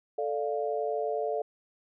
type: chord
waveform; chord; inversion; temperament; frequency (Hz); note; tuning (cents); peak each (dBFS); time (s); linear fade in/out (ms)
sine; D minor; second; equal; 440 / 587.3 / 698.5; A4 / D5 / F5; 0 / 0 / 0; -31 / -33 / -33; 0.18-1.42; 5
effects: none